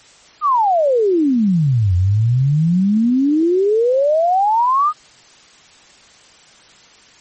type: exponential two-way sweep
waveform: sine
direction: down then up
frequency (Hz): 1258 to 87.3 to 1258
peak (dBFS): -11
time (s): 0.41-4.93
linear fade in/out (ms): 50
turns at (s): 1.95
effects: white hiss -46 dBFS RMS until 7.2 s + MP3 32 kbps

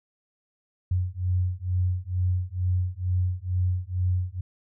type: beating tone pair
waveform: sine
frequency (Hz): 89.9 / 92.1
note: F#2 / F#2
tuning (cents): -49 / -7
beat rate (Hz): 2.2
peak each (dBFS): -26 / -26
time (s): 0.91-4.41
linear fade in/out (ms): 5
effects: none

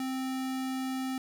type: tone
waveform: square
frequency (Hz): 261.6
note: C4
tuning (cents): 0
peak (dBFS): -32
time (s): 0-1.18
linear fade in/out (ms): 2
effects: none

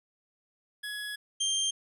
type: tone pair in turn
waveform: 25% pulse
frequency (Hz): 1681 / 3173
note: G#6 / G7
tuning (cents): +20 / +20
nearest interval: major seventh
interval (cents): 1100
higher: second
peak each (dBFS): -31 / -23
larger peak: second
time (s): 0.83-1.16 / 1.4-1.71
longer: first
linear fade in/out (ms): 10
effects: resampled to 32000 Hz

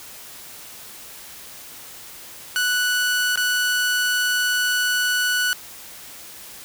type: tone with dropouts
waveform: sawtooth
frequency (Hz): 1480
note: F#6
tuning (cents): 0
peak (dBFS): -15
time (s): 2.56-5.53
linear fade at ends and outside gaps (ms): 0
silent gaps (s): 3.357-3.375
effects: white hiss -40 dBFS RMS until 6.64 s

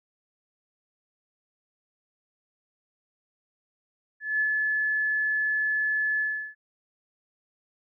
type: tone with ADSR envelope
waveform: sine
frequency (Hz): 1723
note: A6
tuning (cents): -37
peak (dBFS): -21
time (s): 4.2-6.55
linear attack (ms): 200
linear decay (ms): 72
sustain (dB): -2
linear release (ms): 350
effects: none

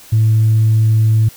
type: tone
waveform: sine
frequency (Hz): 110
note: A2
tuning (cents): 0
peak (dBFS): -7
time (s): 0.12-1.29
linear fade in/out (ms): 10
effects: tanh soft clip ceiling -5 dBFS + white hiss -40 dBFS RMS until 1.36 s

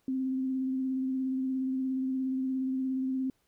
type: tone with vibrato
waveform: sine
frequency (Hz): 261.9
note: C4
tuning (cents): +2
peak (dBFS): -28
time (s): 0.08-3.3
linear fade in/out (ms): 2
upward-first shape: sine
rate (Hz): 17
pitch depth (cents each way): 19
effects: pink hiss -73 dBFS RMS until 3.47 s

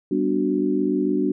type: chord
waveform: sine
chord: G major seventh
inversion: none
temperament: equal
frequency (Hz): 196 / 246.9 / 293.7 / 370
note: G3 / B3 / D4 / F#4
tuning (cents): 0 / 0 / 0 / 0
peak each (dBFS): -26 / -26 / -22 / -24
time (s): 0.11-1.32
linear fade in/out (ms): 5
effects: none

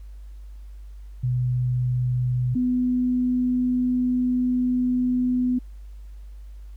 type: tone pair in turn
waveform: sine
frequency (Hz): 124.9 / 249.8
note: B2 / B3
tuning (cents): +20 / +20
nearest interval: octave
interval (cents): 1200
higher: second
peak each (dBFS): -20 / -19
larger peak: second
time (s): 1.23-2.55 / 2.55-5.59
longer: second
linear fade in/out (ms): 10
effects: added 50 Hz sine -37 dBFS peak until 6.76 s + pink hiss -64 dBFS RMS until 6.76 s

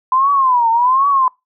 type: tone with vibrato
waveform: sine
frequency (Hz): 1014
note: B5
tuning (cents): +45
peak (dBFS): -10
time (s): 0.12-1.28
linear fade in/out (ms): 2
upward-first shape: triangle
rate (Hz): 1.3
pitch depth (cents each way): 210
effects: noise-tail reverb RT60 0.2 s tail -23 dB re dry

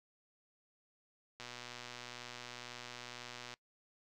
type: click train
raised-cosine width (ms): 0.2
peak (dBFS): -29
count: 262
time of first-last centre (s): 1.4-3.539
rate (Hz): 122
effects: noise-tail reverb RT60 0.1 s tail -23 dB re dry

